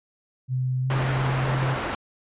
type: tone with pitch glide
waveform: sine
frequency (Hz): 128.5 to 131.96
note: C3 to C3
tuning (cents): -31 to +15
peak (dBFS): -22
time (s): 0.48-1.78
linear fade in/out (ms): 50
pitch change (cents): +46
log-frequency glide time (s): 0.82-0.89
type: low-pass noise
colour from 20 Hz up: white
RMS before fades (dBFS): -29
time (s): 0.9-1.95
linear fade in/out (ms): 2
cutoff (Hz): 1400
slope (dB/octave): 12
effects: resampled to 8000 Hz